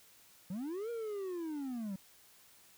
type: linear two-way sweep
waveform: triangle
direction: up then down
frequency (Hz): 170.2 to 476.6 to 185.1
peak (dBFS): -35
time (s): 0.5-1.96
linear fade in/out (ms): 5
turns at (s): 0.9
effects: white hiss -62 dBFS RMS until 2.77 s